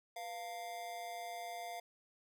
square tone with amplitude modulation, 698.5 Hz, F5, in tune, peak -40 dBFS, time 0.16-1.8 s, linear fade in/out 5 ms, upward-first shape sine, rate 207 Hz, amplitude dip 70%, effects none

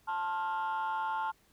sine chord, F major, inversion first, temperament equal with one note detuned, 880 / 1063.6 / 1396.9 Hz, A5 / C6 / F6, 0 / +28 / 0 cents, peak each -31 / -36 / -37 dBFS, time 0.07-1.32 s, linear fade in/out 20 ms, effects tanh soft clip ceiling -27 dBFS + pink hiss -67 dBFS RMS until 1.52 s

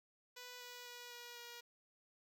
5% pulse tone with pitch steps, 493.9 / 489.6 / 485.4 / 481.2 / 477.1 Hz, B4 / B4 / B4 / B4 / A#4, 0 / -15 / -30 / -45 / +40 cents, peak -39 dBFS, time 0.36-1.61 s, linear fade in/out 10 ms, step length 250 ms, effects none

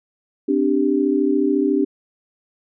sine chord, C suspended second, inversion none, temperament equal with one note detuned, 259.7 / 293.7 / 392 Hz, C4 / D4 / G4, -13 / 0 / 0 cents, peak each -21 / -18 / -20 dBFS, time 0.48-1.85 s, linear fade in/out 10 ms, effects none

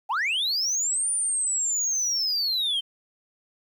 sine linear two-way sweep, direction up then down, 733 to 9397 to 3078 Hz, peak -20 dBFS, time 0.09-2.81 s, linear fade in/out 20 ms, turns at 1.11 s, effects tanh soft clip ceiling -22 dBFS + 10-bit

